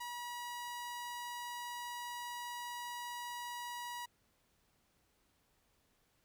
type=tone; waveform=sawtooth; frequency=965 Hz; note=B5; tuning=40 cents flat; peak=-38 dBFS; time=0-4.06 s; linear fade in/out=10 ms; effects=pink hiss -75 dBFS RMS until 6.24 s